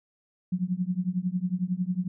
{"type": "tone with tremolo", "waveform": "sine", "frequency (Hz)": 181.7, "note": "F#3", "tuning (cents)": -31, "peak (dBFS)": -21, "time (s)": [0.52, 2.08], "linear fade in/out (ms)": 5, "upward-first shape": "triangle", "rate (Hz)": 11, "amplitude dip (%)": 100, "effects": []}